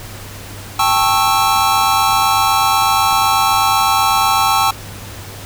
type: chord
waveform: square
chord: A dominant seventh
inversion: third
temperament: just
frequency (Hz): 792 / 880 / 1100 / 1320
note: G5 / A5 / C#6 / E6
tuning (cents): +18 / 0 / -14 / +2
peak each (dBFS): -18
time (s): 0.79-4.71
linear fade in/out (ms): 5
effects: added 100 Hz sine -33 dBFS peak until 5.45 s + pink hiss -33 dBFS RMS until 5.45 s